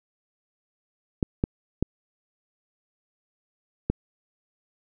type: clicks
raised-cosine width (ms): 3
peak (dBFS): -9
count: 4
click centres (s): 1.228 / 1.439 / 1.826 / 3.9
effects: none